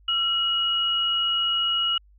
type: tone pair together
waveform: sine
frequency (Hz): 1353.7 / 2900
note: E6 / F#7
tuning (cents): +46 / -35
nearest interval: octave + minor second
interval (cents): 1319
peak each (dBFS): -30 / -21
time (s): 0.08-1.98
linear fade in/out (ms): 5
effects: added 50 Hz sine -52 dBFS peak until 2.18 s